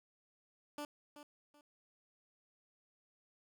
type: tone with echo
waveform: 15% pulse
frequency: 293.7 Hz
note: D4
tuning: in tune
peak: -35 dBFS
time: 0.78-0.85 s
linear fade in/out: 2 ms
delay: 380 ms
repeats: 2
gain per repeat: -11 dB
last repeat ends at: 1.61 s
effects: none